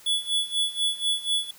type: tone with tremolo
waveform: square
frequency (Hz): 3420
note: A7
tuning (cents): -50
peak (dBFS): -21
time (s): 0.06-1.51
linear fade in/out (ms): 5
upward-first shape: sine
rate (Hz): 4.1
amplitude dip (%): 85
effects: white hiss -51 dBFS RMS until 1.58 s